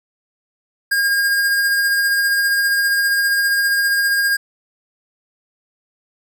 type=tone with tremolo; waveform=square; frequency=1619 Hz; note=G#6; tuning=45 cents flat; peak=-14 dBFS; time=0.91-4.37 s; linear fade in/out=10 ms; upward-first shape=sine; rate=15 Hz; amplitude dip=25%; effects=none